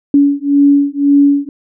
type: beating tone pair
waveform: sine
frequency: 282.6 / 284.5 Hz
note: C#4 / C#4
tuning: +34 / +45 cents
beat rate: 1.9 Hz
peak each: -10 dBFS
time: 0.14-1.49 s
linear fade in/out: 2 ms
effects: none